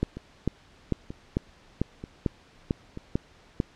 two click trains, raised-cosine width 3 ms, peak -23 / -11 dBFS, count 4 / 9, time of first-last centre 0.17-2.974 / 0.03-3.601 s, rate 1.07 / 2.24 Hz, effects pink hiss -56 dBFS RMS until 3.75 s + low-pass 5000 Hz 12 dB/octave

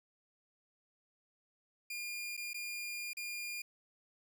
sawtooth tone with dropouts, 2414 Hz, D7, 47 cents sharp, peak -36 dBFS, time 1.9-3.62 s, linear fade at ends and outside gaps 5 ms, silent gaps 2.368-2.375 / 2.533-2.543 / 3.133-3.169 s, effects 13-bit

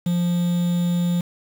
triangle tone with quantisation, 174.61 Hz, F3, in tune, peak -16 dBFS, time 0.06-1.21 s, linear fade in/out 5 ms, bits 6, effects none

